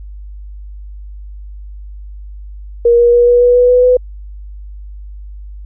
sine tone with pitch steps, 473 / 476.8 / 480.7 / 484.6 / 488.6 / 492.5 / 496.5 / 500.5 Hz, A#4 / A#4 / B4 / B4 / B4 / B4 / B4 / B4, +25 / +39 / -47 / -33 / -19 / -5 / +9 / +23 cents, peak -5 dBFS, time 2.85-3.97 s, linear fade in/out 5 ms, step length 140 ms, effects added 50 Hz sine -27 dBFS peak until 5.65 s

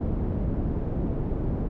pink low-pass noise, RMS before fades -27 dBFS, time 0-1.69 s, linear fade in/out 20 ms, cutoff 370 Hz, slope 12 dB/octave, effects none

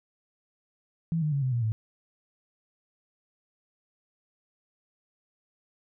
sine tone with pitch steps, 164.81 / 152.01 / 140.2 / 129.31 / 119.26 / 110 Hz, E3 / D#3 / C#3 / C3 / A#2 / A2, 0 / -40 / +20 / -20 / +40 / 0 cents, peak -24 dBFS, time 1.12-1.72 s, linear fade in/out 0 ms, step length 100 ms, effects none

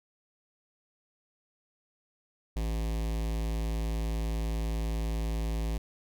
square tone with notch filter, 55 Hz, A1, in tune, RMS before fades -31 dBFS, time 2.56-5.78 s, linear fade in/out 5 ms, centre 1400 Hz, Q 1.7, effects none

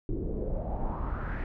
brown noise with low-pass filter sweep, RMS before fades -32 dBFS, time 0.09-1.44 s, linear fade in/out 2 ms, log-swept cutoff 320 to 1900 Hz, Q 4.2, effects none

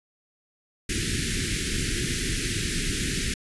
pink band-stop noise, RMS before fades -27 dBFS, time 0.89-3.34 s, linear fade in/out 5 ms, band 400 to 1600 Hz, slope 48 dB/octave, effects resampled to 24000 Hz

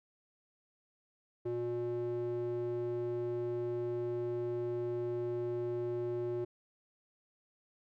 square tone with band-pass filter, 120 Hz, B2, 49 cents flat, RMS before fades -36 dBFS, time 1.45-6.45 s, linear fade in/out 10 ms, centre 380 Hz, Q 3, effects none

